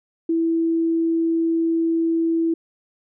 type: tone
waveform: sine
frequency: 329.6 Hz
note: E4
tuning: in tune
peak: -17 dBFS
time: 0.29-2.54 s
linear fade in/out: 5 ms
effects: none